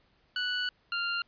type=tone pair in turn; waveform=20% pulse; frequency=1480 / 1393.3 Hz; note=F#6 / F6; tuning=0 / -4 cents; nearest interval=minor second; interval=104 cents; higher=first; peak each=-24 dBFS; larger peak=neither; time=0.36-0.69 / 0.92-1.22 s; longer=first; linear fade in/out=2 ms; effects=pink hiss -68 dBFS RMS until 1.27 s + resampled to 11025 Hz